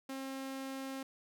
sawtooth tone, 267.9 Hz, C4, 41 cents sharp, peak -36 dBFS, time 0.09-1.03 s, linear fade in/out 5 ms, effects none

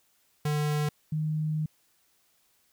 square / sine tone pair in turn, 149.4 / 154.67 Hz, D3 / D#3, +30 / -10 cents, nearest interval minor second, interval 60 cents, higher second, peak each -26 dBFS, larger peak neither, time 0.45-0.89 / 1.12-1.66 s, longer second, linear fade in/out 5 ms, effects white hiss -68 dBFS RMS until 2.72 s

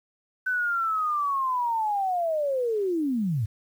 sine linear sweep, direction down, 1522 to 95.6 Hz, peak -23 dBFS, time 0.46-3.46 s, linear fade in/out 10 ms, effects 9-bit

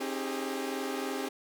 sawtooth chord, Ab major seventh, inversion first, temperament equal with one note detuned, 267.9 / 311.1 / 392 / 415.3 Hz, C4 / Eb4 / G4 / Ab4, +41 / 0 / 0 / 0 cents, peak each -32 / -37 / -34 / -35 dBFS, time 0-1.29 s, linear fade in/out 10 ms, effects none

